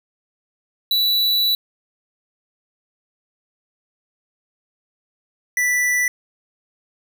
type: tone pair in turn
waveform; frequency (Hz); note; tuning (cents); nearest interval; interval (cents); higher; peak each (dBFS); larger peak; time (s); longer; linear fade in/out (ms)
square; 3948 / 1974; B7 / B6; -1 / -1; octave; 1200; first; -16 / -17; first; 0.91-1.55 / 5.57-6.08; first; 2
effects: none